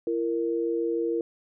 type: tone pair together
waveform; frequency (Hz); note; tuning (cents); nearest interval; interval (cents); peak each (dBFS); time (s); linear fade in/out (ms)
sine; 337.7 / 464.3; E4 / A#4; +42 / -7; tritone; 551; -27; 0.07-1.21; 2
effects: none